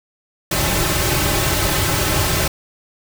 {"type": "noise with comb filter", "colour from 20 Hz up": "pink", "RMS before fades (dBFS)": -18, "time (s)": [0.51, 2.48], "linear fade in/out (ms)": 5, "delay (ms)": 4.2, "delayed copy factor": -0.8, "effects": []}